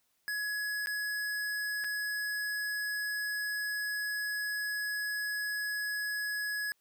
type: tone with dropouts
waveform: square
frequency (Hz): 1683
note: G#6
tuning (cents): +23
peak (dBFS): -33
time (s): 0.28-6.72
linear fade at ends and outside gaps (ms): 0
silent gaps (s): 0.86-0.871 / 1.84-1.844
effects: white hiss -75 dBFS RMS until 6.8 s